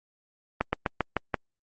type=slowing click train; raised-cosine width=0.5 ms; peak=-9 dBFS; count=6; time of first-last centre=0.61-1.343 s; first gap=120 ms; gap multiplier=1.1; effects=Opus 24 kbps